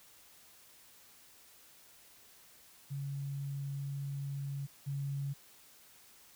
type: tone pair in turn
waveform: sine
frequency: 139.5 / 139.5 Hz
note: C#3 / C#3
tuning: +11 / +11 cents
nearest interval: unison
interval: 0 cents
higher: neither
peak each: -36 / -34 dBFS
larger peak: second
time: 2.9-4.67 / 4.86-5.34 s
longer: first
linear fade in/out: 20 ms
effects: white hiss -60 dBFS RMS until 6.35 s